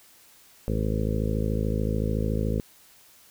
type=harmonic tone with a mistuned harmonic; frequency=53.7 Hz; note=A1; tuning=41 cents flat; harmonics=1 / 2 / 3 / 4 / 5 / 6 / 7 / 8 / 9 / 10; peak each=-28 / -29 / -32 / -31 / -37 / -38 / -39 / -35 / -36 / -40 dBFS; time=0.68-2.6 s; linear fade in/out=0 ms; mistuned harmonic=10; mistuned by=-17 cents; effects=white hiss -55 dBFS RMS until 3.3 s